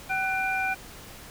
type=tone cluster; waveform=sine; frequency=766 / 1491 / 2387 Hz; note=G5 / F#6 / D7; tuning=-40 / +13 / +28 cents; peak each=-29 dBFS; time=0.09-0.75 s; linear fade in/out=20 ms; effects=pink hiss -45 dBFS RMS until 1.3 s